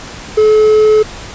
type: tone with quantisation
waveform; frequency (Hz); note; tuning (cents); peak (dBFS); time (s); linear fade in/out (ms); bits
triangle; 430; A4; -40; -3; 0.37-1.03; 10; 5
effects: pink hiss -29 dBFS RMS until 1.34 s + resampled to 16000 Hz